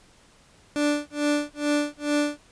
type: tone with tremolo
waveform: 30% pulse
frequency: 293.7 Hz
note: D4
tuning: in tune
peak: -17 dBFS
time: 0.76-2.4 s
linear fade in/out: 0 ms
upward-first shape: sine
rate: 2.3 Hz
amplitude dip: 100%
effects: pink hiss -56 dBFS RMS until 2.51 s + resampled to 22050 Hz